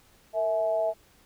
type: tone with amplitude modulation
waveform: sine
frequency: 652 Hz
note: E5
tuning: 19 cents flat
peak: -20 dBFS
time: 0.33-0.94 s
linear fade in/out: 50 ms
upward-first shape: sine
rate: 195 Hz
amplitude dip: 70%
effects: pink hiss -60 dBFS RMS until 1.25 s